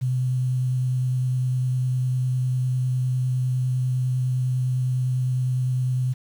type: tone with vibrato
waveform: sine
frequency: 127.3 Hz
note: C3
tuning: 47 cents flat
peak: -20 dBFS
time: 0.01-6.14 s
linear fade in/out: 20 ms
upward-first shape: square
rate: 9.9 Hz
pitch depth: 10 cents each way
effects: 8-bit